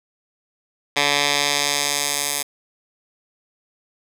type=tone with band-pass filter sweep; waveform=10% pulse; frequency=143.8 Hz; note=D3; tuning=36 cents flat; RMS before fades=-21 dBFS; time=0.96-2.43 s; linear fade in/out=10 ms; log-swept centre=3200 to 10000 Hz; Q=0.88; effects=none